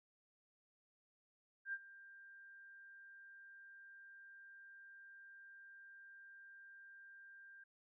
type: tone with ADSR envelope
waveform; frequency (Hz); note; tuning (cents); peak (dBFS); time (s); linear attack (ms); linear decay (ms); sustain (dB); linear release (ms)
sine; 1590; G6; +24; -38; 1.65-7.64; 80; 48; -18; 7
effects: none